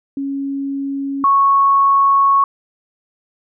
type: tone pair in turn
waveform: sine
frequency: 276.2 / 1104.8 Hz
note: C#4 / C#6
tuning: -6 / -6 cents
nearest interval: 2 octaves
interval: 2400 cents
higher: second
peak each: -19 / -9 dBFS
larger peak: second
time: 0.17-1.24 / 1.24-2.44 s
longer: second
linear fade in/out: 2 ms
effects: none